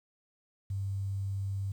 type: tone with quantisation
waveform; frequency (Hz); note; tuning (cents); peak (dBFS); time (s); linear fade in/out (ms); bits
sine; 98; G2; 0; -31; 0.7-1.72; 5; 10
effects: none